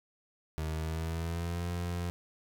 30% pulse tone with pitch glide, 78.3 to 87.38 Hz, D#2 to F2, +11 to +1 cents, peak -30 dBFS, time 0.58-2.1 s, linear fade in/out 0 ms, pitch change +190 cents, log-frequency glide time 0.69-1.68 s, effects none

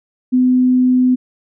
sine tone, 253 Hz, B3, 42 cents sharp, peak -9 dBFS, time 0.32-1.16 s, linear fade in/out 20 ms, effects none

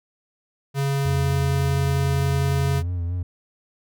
square tone, 138.59 Hz, C#3, in tune, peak -21 dBFS, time 0.74-2.83 s, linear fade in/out 50 ms
triangle tone with vibrato, 87.5 Hz, F2, 4 cents sharp, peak -21 dBFS, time 1.05-3.23 s, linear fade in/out 5 ms, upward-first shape sine, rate 4.4 Hz, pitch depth 48 cents each way
effects none

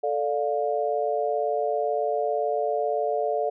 sine chord, D minor, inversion second, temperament equal with one note detuned, 440 / 587.3 / 705.3 Hz, A4 / D5 / F5, 0 / 0 / +17 cents, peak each -27 dBFS, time 0.03-3.5 s, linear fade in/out 10 ms, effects none

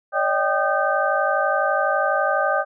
sine tone cluster, 568 / 620 / 786 / 1223 / 1548 Hz, C#5 / D#5 / G5 / D#6 / G6, +42 / -6 / +4 / -30 / -22 cents, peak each -24 dBFS, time 0.12-2.65 s, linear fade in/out 50 ms, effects none

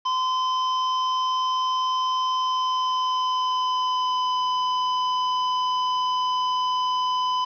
square tone with pitch glide, 1026 to 1007.8 Hz, C6 to B5, -34 to +35 cents, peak -22 dBFS, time 0.05-7.45 s, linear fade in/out 10 ms, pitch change -31 cents, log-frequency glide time 2.33-4.39 s, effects resampled to 11025 Hz + 8-bit

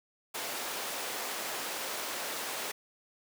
pink high-pass noise, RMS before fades -37 dBFS, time 0.34-2.72 s, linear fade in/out 10 ms, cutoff 480 Hz, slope 12 dB/octave, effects none

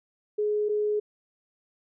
sine tone pair in turn, 420 / 420 Hz, G#4 / G#4, +19 / +19 cents, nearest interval unison, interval 0 cents, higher neither, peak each -23 dBFS, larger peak neither, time 0.38-0.69 / 0.69-1 s, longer neither, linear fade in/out 10 ms, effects none

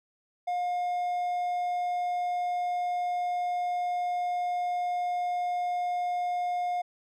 triangle tone, 713 Hz, F5, 36 cents sharp, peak -25 dBFS, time 0.47-6.82 s, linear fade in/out 10 ms, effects none

